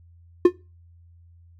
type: tone with exponential decay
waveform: triangle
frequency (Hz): 354.8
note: F4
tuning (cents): +27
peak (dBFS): -4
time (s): 0.45-0.53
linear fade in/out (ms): 5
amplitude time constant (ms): 17
effects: noise-tail reverb RT60 0.3 s tail -21 dB re dry + added 85 Hz sine -49 dBFS peak until 1.59 s